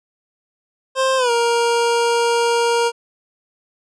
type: tone with pitch glide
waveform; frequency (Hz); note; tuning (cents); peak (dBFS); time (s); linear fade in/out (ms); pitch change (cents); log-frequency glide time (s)
25% pulse; 527 to 469.5; C5 to A#4; +12 to +12; -11; 0.95-2.92; 50; -200; 1.17-1.31
effects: resampled to 22050 Hz